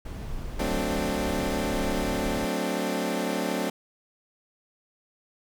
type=noise; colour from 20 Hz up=brown; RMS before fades=-34 dBFS; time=0.05-2.45 s; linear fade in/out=5 ms
type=chord; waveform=20% pulse; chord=D dominant seventh; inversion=first; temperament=equal with one note detuned; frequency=185 / 222.6 / 261.6 / 293.7 Hz; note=F#3 / A3 / C4 / D4; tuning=0 / +20 / 0 / 0 cents; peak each=-27 dBFS; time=0.59-3.7 s; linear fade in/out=5 ms
effects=none